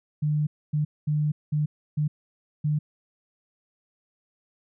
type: tone bursts at uneven times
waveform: sine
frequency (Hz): 150.1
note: D3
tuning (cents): +38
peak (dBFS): -21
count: 6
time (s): 0.22-0.47 / 0.73-0.85 / 1.07-1.32 / 1.52-1.66 / 1.97-2.08 / 2.64-2.79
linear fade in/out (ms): 10
effects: none